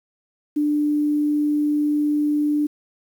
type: tone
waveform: sine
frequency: 296.4 Hz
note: D4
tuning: 16 cents sharp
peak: -17 dBFS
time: 0.56-2.67 s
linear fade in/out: 10 ms
effects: 8-bit